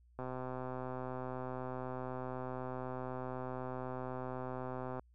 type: click train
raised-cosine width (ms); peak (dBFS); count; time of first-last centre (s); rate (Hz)
1; -28; 616; 0.19-4.995; 128
effects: added 60 Hz sine -62 dBFS peak until 5.14 s